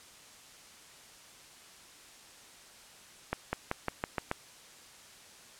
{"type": "accelerating click train", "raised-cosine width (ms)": 0.5, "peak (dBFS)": -15, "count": 7, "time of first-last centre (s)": [3.33, 4.314], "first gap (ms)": 200, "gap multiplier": 0.92, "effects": ["white hiss -54 dBFS RMS until 5.59 s", "low-pass 9000 Hz 12 dB/octave"]}